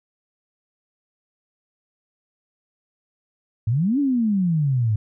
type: exponential two-way sweep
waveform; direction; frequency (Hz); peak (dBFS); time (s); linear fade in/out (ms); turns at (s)
sine; up then down; 103 to 293.7 to 103; -17; 3.67-4.96; 5; 3.99
effects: none